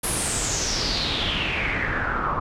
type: noise with low-pass filter sweep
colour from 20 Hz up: pink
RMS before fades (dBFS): -25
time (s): 0.03-2.4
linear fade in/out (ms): 10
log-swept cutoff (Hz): 11000 to 1100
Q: 6.1
effects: none